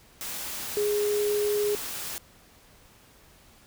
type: tone in noise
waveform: sine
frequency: 415.3 Hz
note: G#4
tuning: in tune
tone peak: -23 dBFS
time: 0.77-1.75 s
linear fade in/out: 0 ms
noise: white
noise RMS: -35 dBFS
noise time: 0.21-2.18 s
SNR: +9 dB
effects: pink hiss -56 dBFS RMS until 3.66 s